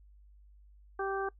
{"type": "harmonic tone", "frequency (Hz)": 390, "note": "G4", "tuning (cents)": -9, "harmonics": [1, 2, 3, 4], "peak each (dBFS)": [-34, -37, -39, -40], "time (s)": [0.99, 1.29], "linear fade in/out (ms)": 5, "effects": ["noise-tail reverb RT60 0.1 s tail -21 dB re dry", "added 50 Hz sine -55 dBFS peak until 1.39 s"]}